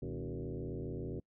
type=tone with frequency modulation; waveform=sine; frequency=113.4 Hz; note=A#2; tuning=47 cents flat; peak=-37 dBFS; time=0.02-1.2 s; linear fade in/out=5 ms; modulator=87.3 Hz; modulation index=4.1; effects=noise-tail reverb RT60 0.1 s tail -26 dB re dry